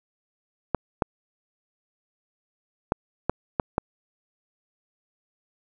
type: clicks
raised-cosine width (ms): 1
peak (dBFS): -7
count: 6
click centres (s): 0.747 / 1.022 / 2.921 / 3.296 / 3.598 / 3.781
effects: none